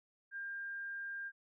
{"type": "tone", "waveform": "sine", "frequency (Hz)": 1600, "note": "G6", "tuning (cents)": 35, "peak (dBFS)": -40, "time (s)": [0.31, 1.32], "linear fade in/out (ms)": 50, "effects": []}